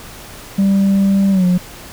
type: tone with pitch glide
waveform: sine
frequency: 196.1 to 179.82 Hz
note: G3 to F#3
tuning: +1 to -49 cents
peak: -7 dBFS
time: 0.58-1.58 s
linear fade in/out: 10 ms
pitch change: -150 cents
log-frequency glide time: 1.31-1.45 s
effects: tanh soft clip ceiling -9 dBFS + pink hiss -35 dBFS RMS until 1.92 s